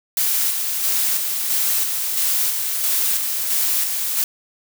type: noise with tremolo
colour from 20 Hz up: blue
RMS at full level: -19 dBFS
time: 0.17-4.24 s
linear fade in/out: 2 ms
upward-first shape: square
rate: 1.5 Hz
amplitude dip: 35%
effects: none